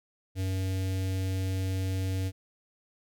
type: tone with notch filter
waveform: square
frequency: 94.5 Hz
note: F#2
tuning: 37 cents sharp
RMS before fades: -30 dBFS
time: 0.35-2.32 s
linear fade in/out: 50 ms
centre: 1100 Hz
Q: 0.69
effects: none